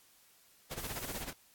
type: noise with tremolo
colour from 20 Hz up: pink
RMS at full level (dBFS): -39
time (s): 0.71-1.33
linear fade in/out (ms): 2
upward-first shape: sine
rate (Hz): 16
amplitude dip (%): 75
type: noise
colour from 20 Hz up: blue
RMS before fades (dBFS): -45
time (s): 0.77-1.23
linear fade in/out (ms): 20
effects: white hiss -64 dBFS RMS until 1.54 s + AAC 64 kbps